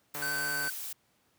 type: noise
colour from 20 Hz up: blue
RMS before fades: -39 dBFS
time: 0.14-0.93 s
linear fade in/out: 5 ms
type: click train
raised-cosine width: 0.5 ms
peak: -26 dBFS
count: 78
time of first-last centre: 0.15-0.677 s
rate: 146 Hz
type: tone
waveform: square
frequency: 1530 Hz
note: G6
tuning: 42 cents flat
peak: -32 dBFS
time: 0.22-0.7 s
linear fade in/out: 5 ms
effects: pink hiss -70 dBFS RMS until 1.38 s + high-pass 100 Hz 12 dB/octave